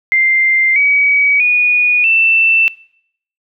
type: tone with pitch steps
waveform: sine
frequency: 2093 / 2269 / 2460 / 2668 Hz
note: C7 / C#7 / D#7 / E7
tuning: 0 / +40 / -20 / +20 cents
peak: -8 dBFS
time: 0.12-2.68 s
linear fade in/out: 0 ms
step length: 640 ms
effects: noise-tail reverb RT60 0.7 s tail -22 dB re dry